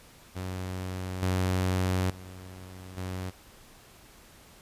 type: tone with level steps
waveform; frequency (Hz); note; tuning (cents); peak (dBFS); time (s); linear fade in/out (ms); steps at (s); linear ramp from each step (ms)
sawtooth; 92.5; F#2; 0; -29 / -21 / -39 / -29; 0.35-3.31; 20; 1.22 / 2.1 / 2.97; 5
effects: pink hiss -54 dBFS RMS until 4.61 s + resampled to 32000 Hz

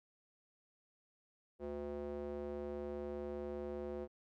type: tone with band-pass filter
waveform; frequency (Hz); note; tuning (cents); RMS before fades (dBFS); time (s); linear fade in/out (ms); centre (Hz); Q
square; 72.5; D2; -22; -43; 1.59-4.08; 50; 440; 2.8
effects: none

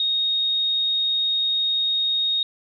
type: tone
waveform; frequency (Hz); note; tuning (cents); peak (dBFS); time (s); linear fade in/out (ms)
sine; 3729; A#7; 0; -19; 0-2.43; 2
effects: none

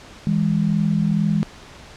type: tone pair together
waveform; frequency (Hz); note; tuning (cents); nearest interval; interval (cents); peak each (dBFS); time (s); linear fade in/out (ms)
sine; 162.31 / 204.5; E3 / G#3; -27 / -26; major third; 401; -19; 0.27-1.43; 0
effects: pink hiss -42 dBFS RMS until 1.96 s + low-pass 6000 Hz 12 dB/octave

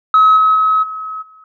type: tone with level steps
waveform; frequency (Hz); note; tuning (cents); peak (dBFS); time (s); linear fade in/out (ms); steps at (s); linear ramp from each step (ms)
sine; 1281; E6; -50; -4 / -7 / -9 / -22 / -40; 0.14-1.44; 2; 0.36 / 0.54 / 0.82 / 1.21; 20
effects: tanh soft clip ceiling -3 dBFS

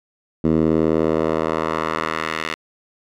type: tone with band-pass filter sweep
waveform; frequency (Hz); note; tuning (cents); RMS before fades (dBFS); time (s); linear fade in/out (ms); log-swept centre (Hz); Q
10% pulse; 79.6; D#2; +40; -20; 0.44-2.55; 5; 260 to 2300; 1.2
effects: none

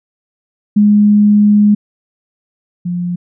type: tone pair in turn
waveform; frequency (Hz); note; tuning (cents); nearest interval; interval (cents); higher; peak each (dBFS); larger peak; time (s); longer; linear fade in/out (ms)
sine; 207.7 / 176.28; G#3 / F3; 0 / +16; minor third; 284; first; -5 / -15; first; 0.76-1.75 / 2.85-3.16; first; 10
effects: none

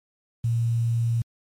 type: tone with quantisation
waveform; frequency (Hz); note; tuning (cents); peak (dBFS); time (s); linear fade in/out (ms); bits
sine; 116.4; A#2; -2; -20; 0.44-1.22; 5; 8
effects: MP3 64 kbps

